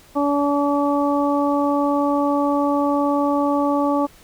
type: harmonic tone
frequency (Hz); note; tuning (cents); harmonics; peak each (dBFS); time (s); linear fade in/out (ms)
286.4; D4; -43; 1 / 2 / 3 / 4; -19 / -22 / -24 / -25; 0.15-4.07; 20
effects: pink hiss -49 dBFS RMS until 4.23 s